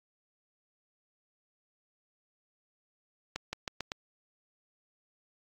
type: accelerating click train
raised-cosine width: 0.2 ms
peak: -17 dBFS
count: 5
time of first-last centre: 3.36-3.919 s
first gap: 170 ms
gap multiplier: 0.87
effects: AAC 64 kbps